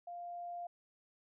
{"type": "tone with level ramp", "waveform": "sine", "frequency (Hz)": 698.5, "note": "F5", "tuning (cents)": 0, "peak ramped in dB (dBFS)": [-43, -40], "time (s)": [0.07, 0.67], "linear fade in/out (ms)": 5, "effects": []}